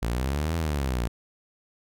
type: exponential two-way sweep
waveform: sawtooth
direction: up then down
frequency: 55 to 84.1 to 56.1 Hz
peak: -21 dBFS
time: 0.02-1.08 s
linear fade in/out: 10 ms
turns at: 0.56 s
effects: none